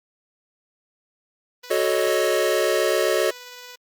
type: tone with tremolo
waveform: 5% pulse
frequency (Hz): 493.9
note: B4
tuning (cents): 0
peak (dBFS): -26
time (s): 1.63-3.76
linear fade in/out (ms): 10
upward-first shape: triangle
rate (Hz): 18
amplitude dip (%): 25
type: chord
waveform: square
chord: D# half-diminished seventh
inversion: first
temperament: equal with one note detuned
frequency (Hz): 370 / 437.2 / 554.4 / 622.3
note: F#4 / A4 / C#5 / D#5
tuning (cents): 0 / -11 / 0 / 0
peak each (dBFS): -25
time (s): 1.7-3.31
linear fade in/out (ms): 10
effects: Opus 32 kbps

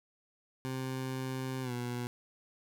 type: tone with pitch glide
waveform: 20% pulse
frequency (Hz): 130.81 to 122.05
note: C3 to B2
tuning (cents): 0 to -20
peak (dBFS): -30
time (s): 0.65-2.07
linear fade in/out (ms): 0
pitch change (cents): -120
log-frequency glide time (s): 1.62-1.72
effects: none

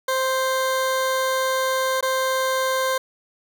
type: tone with dropouts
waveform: 20% pulse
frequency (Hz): 523.3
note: C5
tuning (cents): 0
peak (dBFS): -15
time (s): 0.08-2.98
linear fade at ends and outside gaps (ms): 5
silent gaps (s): 2.009-2.026
effects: none

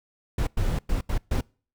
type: noise bursts at uneven times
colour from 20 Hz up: brown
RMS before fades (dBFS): -24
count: 5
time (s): 0.38-0.47 / 0.57-0.79 / 0.89-1.01 / 1.09-1.18 / 1.31-1.41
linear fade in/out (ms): 5
effects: noise-tail reverb RT60 0.4 s tail -26 dB re dry

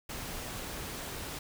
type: noise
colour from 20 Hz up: pink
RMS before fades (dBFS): -40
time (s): 0.09-1.39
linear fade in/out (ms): 5
effects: none

